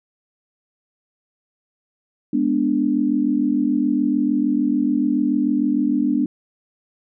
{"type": "chord", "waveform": "sine", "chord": "G# diminished", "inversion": "none", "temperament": "equal", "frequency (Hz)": [207.7, 246.9, 293.7], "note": ["G#3", "B3", "D4"], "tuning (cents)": [0, 0, 0], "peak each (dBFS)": [-24, -20, -19], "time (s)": [2.33, 6.26], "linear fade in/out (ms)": 5, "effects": []}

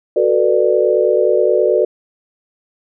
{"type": "chord", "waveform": "sine", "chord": "B minor seventh", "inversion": "second", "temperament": "just", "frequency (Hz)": [370.4, 444.5, 493.9, 592.7], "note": ["F#4", "A4", "B4", "D5"], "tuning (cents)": [2, 18, 0, 16], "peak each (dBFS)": -16, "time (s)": [0.16, 1.85], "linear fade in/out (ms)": 5, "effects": []}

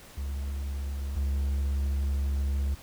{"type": "tone pair in turn", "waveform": "triangle", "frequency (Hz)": [69.3, 69.3], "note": ["C#2", "C#2"], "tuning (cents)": [0, 0], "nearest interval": "unison", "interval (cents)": 0, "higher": "neither", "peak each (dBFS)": [-28, -23], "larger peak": "second", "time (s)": [[0.17, 1.16], [1.16, 2.75]], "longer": "second", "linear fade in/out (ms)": 10, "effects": ["pink hiss -50 dBFS RMS until 2.82 s"]}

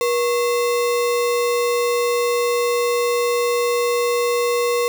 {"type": "tone with sample-and-hold", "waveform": "sine", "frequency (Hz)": 480, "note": "B4", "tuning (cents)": -49, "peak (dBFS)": -16, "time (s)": [0.01, 4.88], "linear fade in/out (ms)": 0, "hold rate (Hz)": 1575, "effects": []}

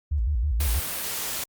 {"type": "tone with vibrato", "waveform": "sine", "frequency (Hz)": 64.2, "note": "C2", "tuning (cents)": -32, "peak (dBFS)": -21, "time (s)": [0.11, 0.8], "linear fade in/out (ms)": 10, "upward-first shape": "square", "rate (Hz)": 6.2, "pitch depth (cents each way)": 240}
{"type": "noise", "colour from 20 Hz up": "white", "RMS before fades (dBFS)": -30, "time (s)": [0.6, 1.44], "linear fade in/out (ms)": 5}
{"effects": ["Opus 48 kbps"]}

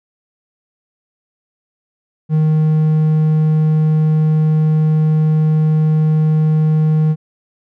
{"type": "tone", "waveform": "triangle", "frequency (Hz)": 155.56, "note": "D#3", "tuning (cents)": 0, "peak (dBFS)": -8, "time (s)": [2.29, 7.16], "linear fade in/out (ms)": 50, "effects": []}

